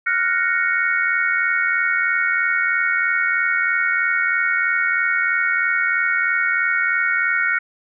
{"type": "chord", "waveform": "sine", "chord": "Gb major seventh", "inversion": "third", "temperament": "equal", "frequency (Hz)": [1396.9, 1480, 1864.7, 2217], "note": ["F6", "Gb6", "Bb6", "Db7"], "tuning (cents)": [0, 0, 0, 0], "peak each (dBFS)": -22, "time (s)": [0.06, 7.59], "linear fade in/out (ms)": 10, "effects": []}